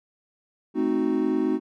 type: chord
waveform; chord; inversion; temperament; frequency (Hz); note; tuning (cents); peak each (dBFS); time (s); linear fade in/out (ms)
triangle; A diminished seventh; none; equal with one note detuned; 218.1 / 261.6 / 311.1 / 370; A3 / C4 / Eb4 / Gb4; -15 / 0 / 0 / 0; -28 / -24 / -23 / -25; 0.74-1.6; 50
effects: none